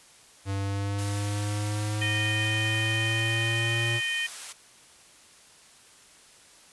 square linear sweep, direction up, 98 to 116.54 Hz, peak -28 dBFS, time 0.45-4.01 s, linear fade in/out 50 ms
white high-pass noise, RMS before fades -39 dBFS, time 0.98-4.53 s, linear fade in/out 10 ms, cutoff 780 Hz, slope 12 dB/octave
harmonic tone, 617 Hz, D#5, 15 cents flat, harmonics 3 / 4 / 5, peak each -30 / -31 / -32 dBFS, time 2.01-4.27 s, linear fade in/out 10 ms
effects white hiss -54 dBFS RMS until 6.72 s + resampled to 24000 Hz

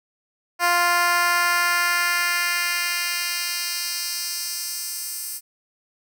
10% pulse tone with high-pass filter sweep, 349.2 Hz, F4, in tune, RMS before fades -23 dBFS, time 0.59-5.41 s, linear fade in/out 50 ms, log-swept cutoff 730 to 8900 Hz, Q 1.1, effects none

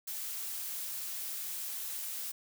blue noise, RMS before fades -39 dBFS, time 0.07-2.32 s, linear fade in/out 10 ms, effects none

